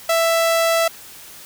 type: tone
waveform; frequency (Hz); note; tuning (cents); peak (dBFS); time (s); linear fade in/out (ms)
sawtooth; 662; E5; +7; -11; 0.09-0.88; 5
effects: white hiss -40 dBFS RMS until 1.45 s